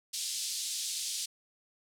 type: band-pass noise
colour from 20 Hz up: pink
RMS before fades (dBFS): -36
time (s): 0.13-1.26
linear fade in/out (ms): 10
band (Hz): 3700 to 10000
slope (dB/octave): 24
effects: none